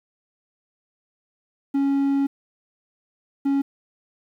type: tone bursts at uneven times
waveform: triangle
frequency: 277.2 Hz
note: C#4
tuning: in tune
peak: -16 dBFS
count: 2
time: 1.74-2.27 / 3.45-3.62 s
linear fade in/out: 10 ms
effects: 9-bit